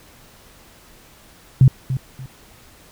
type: tone with echo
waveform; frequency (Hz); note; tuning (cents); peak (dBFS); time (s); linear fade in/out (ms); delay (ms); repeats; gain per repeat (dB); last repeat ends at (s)
sine; 131.3; C3; +6; -6; 1.61-1.68; 2; 290; 2; -12; 2.26
effects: pink hiss -48 dBFS RMS until 2.91 s